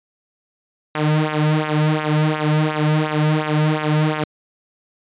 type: tone with flanger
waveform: sawtooth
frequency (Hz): 153.3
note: D#3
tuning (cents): -25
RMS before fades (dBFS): -18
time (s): 0.95-4.24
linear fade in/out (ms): 2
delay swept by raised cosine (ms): 0.23 to 2.83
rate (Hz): 2.8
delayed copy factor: -0.85
effects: resampled to 8000 Hz